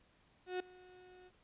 35% pulse tone with ADSR envelope, 365.2 Hz, F#4, 23 cents flat, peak -33 dBFS, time 0.46-1.31 s, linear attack 140 ms, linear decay 4 ms, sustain -22 dB, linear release 44 ms, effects pink hiss -70 dBFS RMS until 1.43 s + resampled to 8000 Hz

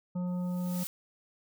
harmonic tone, 179.2 Hz, F3, 45 cents sharp, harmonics 1 / 3 / 5 / 7, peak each -30 / -44 / -50 / -55 dBFS, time 0.15-0.84 s, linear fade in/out 10 ms
blue noise with exponential growth, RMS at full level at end -36 dBFS, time 0.27-0.87 s, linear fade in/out 0 ms, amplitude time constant 130 ms
effects none

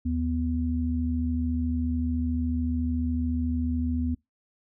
sine tone pair together, 77.78 / 247.2 Hz, D#2 / B3, 0 / +2 cents, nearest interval octave + minor sixth, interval 2002 cents, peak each -27 dBFS, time 0.05-4.15 s, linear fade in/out 10 ms, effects noise-tail reverb RT60 0.2 s tail -25 dB re dry

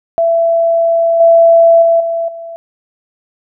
sine tone with level steps, 668 Hz, E5, 23 cents sharp, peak -8 / -3 / -6 / -13 / -24 dBFS, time 0.18-2.56 s, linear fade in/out 0 ms, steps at 1.2 / 1.82 / 2 / 2.28 s, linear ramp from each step 5 ms, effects none

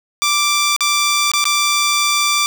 10% pulse tone with dropouts, 1174.7 Hz, D6, in tune, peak -5 dBFS, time 0.22-2.46 s, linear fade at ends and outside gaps 0 ms, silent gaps 0.764-0.807 / 1.316-1.336 / 1.441-1.454 s, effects none

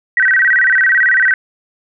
sine tone with vibrato, 1718 Hz, A6, 42 cents flat, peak -8 dBFS, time 0.17-1.34 s, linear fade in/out 2 ms, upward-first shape square, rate 18 Hz, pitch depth 190 cents each way, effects none

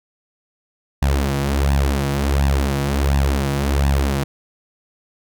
sawtooth tone with flanger, 69.4 Hz, C#2, 3 cents sharp, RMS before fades -18 dBFS, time 1.02-4.24 s, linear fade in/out 5 ms, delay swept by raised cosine 1.1 to 6.3 ms, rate 1.4 Hz, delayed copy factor +0.75, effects none

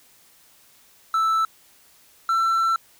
triangle tone pair in turn, 1319 / 1341.3 Hz, E6 / E6, +1 / +30 cents, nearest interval unison, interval 29 cents, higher second, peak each -16 dBFS, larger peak neither, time 1.14-1.45 / 2.29-2.76 s, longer second, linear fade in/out 2 ms, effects white hiss -55 dBFS RMS until 2.99 s

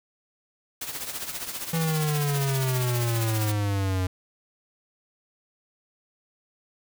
white noise with tremolo, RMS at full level -31 dBFS, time 0.81-3.52 s, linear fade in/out 5 ms, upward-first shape triangle, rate 15 Hz, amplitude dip 70%
square exponential sweep, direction down, 165.7 to 91.4 Hz, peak -24 dBFS, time 1.73-4.07 s, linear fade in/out 5 ms
effects none

